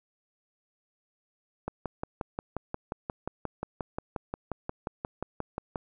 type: click train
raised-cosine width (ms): 1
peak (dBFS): -18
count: 24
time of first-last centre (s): 1.68-5.758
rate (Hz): 5.64
effects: none